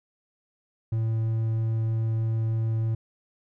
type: tone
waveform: triangle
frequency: 112.1 Hz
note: A2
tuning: 33 cents sharp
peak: -21 dBFS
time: 0.92-2.95 s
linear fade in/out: 5 ms
effects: none